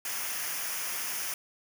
white noise with comb filter, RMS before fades -34 dBFS, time 0.05-1.34 s, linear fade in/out 2 ms, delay 0.25 ms, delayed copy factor -0.65, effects none

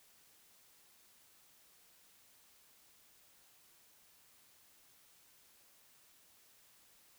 silence, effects white hiss -66 dBFS RMS until 7.18 s

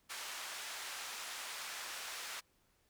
pink band-pass noise, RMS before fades -45 dBFS, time 0.09-2.41 s, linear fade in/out 20 ms, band 1100 to 10000 Hz, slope 12 dB/octave, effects pink hiss -74 dBFS RMS until 2.89 s

